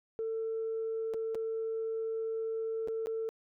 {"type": "tone with dropouts", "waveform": "sine", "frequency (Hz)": 447.5, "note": "A4", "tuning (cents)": 29, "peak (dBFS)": -31, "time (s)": [0.19, 3.29], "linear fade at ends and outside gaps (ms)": 0, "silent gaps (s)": [[1.137, 1.143], [1.347, 1.353], [2.875, 2.884], [3.06, 3.07]], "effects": ["tanh soft clip ceiling -28 dBFS"]}